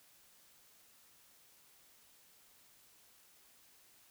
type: silence
effects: white hiss -65 dBFS RMS until 4.1 s